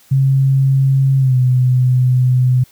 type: tone with pitch glide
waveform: sine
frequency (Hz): 135 to 126.69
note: C#3 to B2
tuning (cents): -45 to +45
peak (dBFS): -9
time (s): 0.11-2.64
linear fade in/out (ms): 10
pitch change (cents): -110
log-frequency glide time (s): 1.18-1.37
effects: white hiss -49 dBFS RMS until 2.71 s